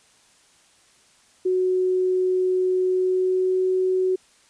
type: tone with pitch glide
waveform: sine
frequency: 369.3 to 372.3 Hz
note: F#4 to F#4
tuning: -3 to +11 cents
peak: -18 dBFS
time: 1.45-4.16 s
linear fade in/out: 10 ms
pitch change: +14 cents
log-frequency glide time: 2.85-3.65 s
effects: white hiss -57 dBFS RMS until 4.49 s + resampled to 22050 Hz